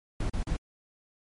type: noise bursts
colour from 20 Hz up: brown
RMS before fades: -29 dBFS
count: 3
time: 0.2-0.566 s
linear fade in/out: 5 ms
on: 98 ms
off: 36 ms
effects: MP3 48 kbps